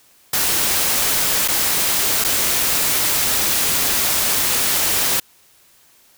white noise with dropouts, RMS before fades -18 dBFS, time 0.33-5.2 s, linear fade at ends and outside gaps 5 ms, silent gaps 1.478-1.483 / 2.241-2.246 s, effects white hiss -53 dBFS RMS until 6.17 s

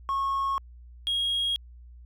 triangle tone pair in turn, 1094 / 3278 Hz, C#6 / G#7, -23 / -23 cents, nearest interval octave + perfect fifth, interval 1900 cents, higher second, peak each -22 dBFS, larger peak neither, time 0.09-0.58 / 1.07-1.56 s, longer neither, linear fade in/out 0 ms, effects tanh soft clip ceiling -19 dBFS + added 60 Hz sine -45 dBFS peak until 2.05 s

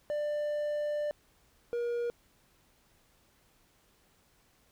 triangle tone pair in turn, 593 / 475.5 Hz, D5 / A#4, +17 / +34 cents, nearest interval major third, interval 383 cents, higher first, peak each -28 dBFS, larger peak neither, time 0.1-1.11 / 1.73-2.1 s, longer first, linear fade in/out 0 ms, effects pink hiss -67 dBFS RMS until 4.71 s

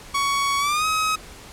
sawtooth tone with pitch glide, 1119 to 1270.6 Hz, C#6 to D#6, +16 to +36 cents, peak -16 dBFS, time 0.14-1.16 s, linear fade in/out 10 ms, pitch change +220 cents, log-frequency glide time 0.59-0.86 s, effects pink hiss -42 dBFS RMS until 1.52 s + low-pass 11000 Hz 12 dB/octave

